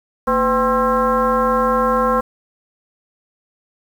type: tone with frequency modulation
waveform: sine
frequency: 784 Hz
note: G5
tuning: in tune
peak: -13 dBFS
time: 0.27-2.21 s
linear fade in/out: 10 ms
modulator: 277 Hz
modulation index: 2
effects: 7-bit